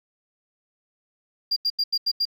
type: tone bursts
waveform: sine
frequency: 4784 Hz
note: D8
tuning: 31 cents sharp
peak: -18 dBFS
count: 6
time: 1.51-2.254 s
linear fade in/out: 10 ms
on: 54 ms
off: 84 ms
effects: tanh soft clip ceiling -17 dBFS + 10-bit